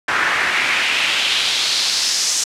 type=noise with band-pass filter sweep; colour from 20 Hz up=pink; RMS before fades=-18 dBFS; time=0.08-2.44 s; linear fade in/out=5 ms; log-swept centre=1500 to 6400 Hz; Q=2.3; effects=low-pass 11000 Hz 12 dB/octave